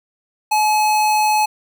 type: tone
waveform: square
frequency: 853 Hz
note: G#5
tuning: 46 cents sharp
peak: -14 dBFS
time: 0.51-1.46 s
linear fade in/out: 10 ms
effects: none